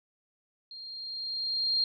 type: tone with level ramp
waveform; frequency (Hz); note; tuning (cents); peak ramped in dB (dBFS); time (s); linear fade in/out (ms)
sine; 4210; C8; +10; -42 to -23; 0.71-1.84; 2
effects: none